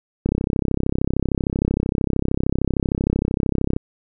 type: click train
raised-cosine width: 3 ms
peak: -6 dBFS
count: 117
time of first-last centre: 0.26-3.765 s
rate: 33.1 Hz
effects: none